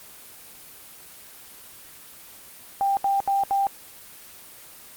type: tone bursts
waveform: sine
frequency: 791 Hz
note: G5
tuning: 15 cents sharp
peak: -19 dBFS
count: 4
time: 2.81-3.669 s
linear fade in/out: 0 ms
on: 160 ms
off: 73 ms
effects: white hiss -45 dBFS RMS until 4.96 s + Opus 24 kbps